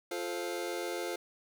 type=chord; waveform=sawtooth; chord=F major; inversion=none; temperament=just; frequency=349.2 / 436.5 / 523.8 Hz; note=F4 / A4 / C5; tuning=0 / -14 / +2 cents; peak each=-33 / -36 / -35 dBFS; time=0.11-1.16 s; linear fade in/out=5 ms; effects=none